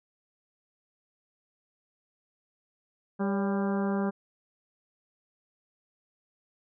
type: harmonic tone with a mistuned harmonic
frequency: 198.5 Hz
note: G3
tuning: 22 cents sharp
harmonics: 1 / 2 / 3 / 4 / 5 / 6 / 7 / 8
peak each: -27 / -33 / -37 / -39 / -41 / -43 / -44 / -45 dBFS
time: 3.19-4.11 s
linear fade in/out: 20 ms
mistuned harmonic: 3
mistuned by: -54 cents
effects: none